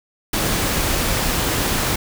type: noise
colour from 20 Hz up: pink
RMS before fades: -20 dBFS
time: 0.33-1.96 s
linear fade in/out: 5 ms
effects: none